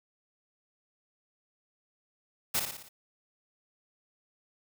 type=noise with echo; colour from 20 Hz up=white; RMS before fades=-28 dBFS; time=2.54-2.6 s; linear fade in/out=10 ms; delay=58 ms; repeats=5; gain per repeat=-5 dB; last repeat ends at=2.89 s; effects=none